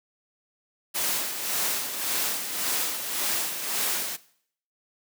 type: noise with tremolo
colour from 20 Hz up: white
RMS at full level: -26 dBFS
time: 0.94-4.17 s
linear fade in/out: 20 ms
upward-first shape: sine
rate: 1.8 Hz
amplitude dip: 55%
effects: noise-tail reverb RT60 0.6 s tail -18 dB re dry + high-pass 200 Hz 12 dB/octave